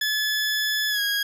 20% pulse tone with pitch glide, 1720 to 1643.3 Hz, A6 to G#6, -40 to -19 cents, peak -17 dBFS, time 0.01-1.23 s, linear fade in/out 5 ms, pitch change -79 cents, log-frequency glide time 0.89-1.01 s, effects none

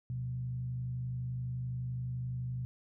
sine tone with frequency modulation, 124.9 Hz, B2, 20 cents sharp, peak -34 dBFS, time 0.1-2.65 s, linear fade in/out 0 ms, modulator 51.7 Hz, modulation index 0.38, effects none

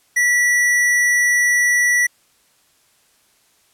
sine tone with hard clipping, 1950 Hz, B6, 23 cents flat, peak -14 dBFS, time 0.16-2.07 s, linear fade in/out 10 ms, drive 18 dB, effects white hiss -58 dBFS RMS until 3.73 s + low-pass 12000 Hz 12 dB/octave

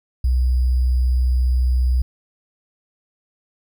sine tone with sample-and-hold, 62.7 Hz, B1, 27 cents sharp, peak -14 dBFS, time 0.24-2.02 s, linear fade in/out 5 ms, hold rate 4900 Hz, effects none

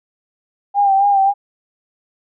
sine tone with vibrato, 794 Hz, G5, 22 cents sharp, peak -10 dBFS, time 0.74-1.34 s, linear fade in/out 50 ms, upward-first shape sine, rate 3.7 Hz, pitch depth 44 cents each way, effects none

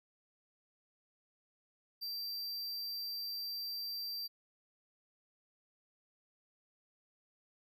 square tone, 4699 Hz, D8, in tune, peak -39 dBFS, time 2.01-4.28 s, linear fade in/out 20 ms, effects none

